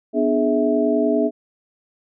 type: tone cluster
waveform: sine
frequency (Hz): 247.4 / 297.6 / 420.2 / 652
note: B3 / D4 / G#4 / E5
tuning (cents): +3 / +23 / +20 / -19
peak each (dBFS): -21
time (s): 0.13-1.31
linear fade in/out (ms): 50
effects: none